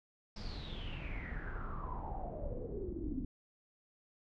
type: noise with low-pass filter sweep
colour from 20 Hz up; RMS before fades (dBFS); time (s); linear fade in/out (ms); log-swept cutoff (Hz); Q
brown; -41; 0.36-3.25; 5; 5100 to 250; 9.5
effects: none